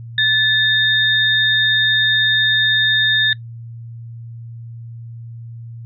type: tone pair together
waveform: sine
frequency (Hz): 1742 / 3668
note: A6 / A#7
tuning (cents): -18 / -29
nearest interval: octave + minor second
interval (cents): 1289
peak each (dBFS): -15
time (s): 0.18-3.33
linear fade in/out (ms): 2
effects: noise-tail reverb RT60 0.1 s tail -20 dB re dry + added 116 Hz sine -30 dBFS peak until 5.85 s